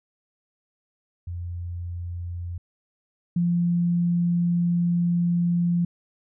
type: tone pair in turn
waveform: sine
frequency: 87.1 / 173.15 Hz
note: F2 / F3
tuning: -4 / -15 cents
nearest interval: octave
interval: 1189 cents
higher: second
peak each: -29 / -19 dBFS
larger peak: second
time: 1.27-2.58 / 3.36-5.85 s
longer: second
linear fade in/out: 5 ms
effects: none